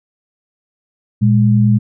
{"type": "tone pair together", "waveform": "sine", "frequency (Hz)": [116.9, 206.3], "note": ["A#2", "G#3"], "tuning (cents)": [5, -11], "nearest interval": "minor seventh", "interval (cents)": 984, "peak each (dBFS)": [-10, -12], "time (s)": [1.21, 1.79], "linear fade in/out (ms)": 20, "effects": []}